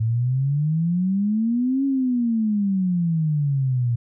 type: exponential two-way sweep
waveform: sine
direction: up then down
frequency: 109.3 to 277.2 to 116.8 Hz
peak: -18 dBFS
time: 0-3.96 s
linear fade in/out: 10 ms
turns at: 1.85 s
effects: none